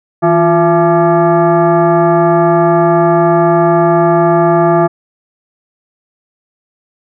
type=tone with frequency modulation; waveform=sine; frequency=162.5 Hz; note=E3; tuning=24 cents flat; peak=-6 dBFS; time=0.22-4.88 s; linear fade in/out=20 ms; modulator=511 Hz; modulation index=1.7; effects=none